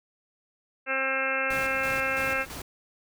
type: harmonic tone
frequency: 266.3 Hz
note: C4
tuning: 31 cents sharp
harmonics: 1 / 2 / 3 / 4 / 5 / 6 / 7 / 8 / 9 / 10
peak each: -41 / -32 / -39 / -41 / -33 / -30 / -41 / -33 / -36 / -32 dBFS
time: 0.86-2.46 s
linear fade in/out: 50 ms
type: noise with tremolo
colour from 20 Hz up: pink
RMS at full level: -38 dBFS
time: 1.5-2.62 s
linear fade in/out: 5 ms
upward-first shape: square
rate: 3 Hz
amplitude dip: 55%
effects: none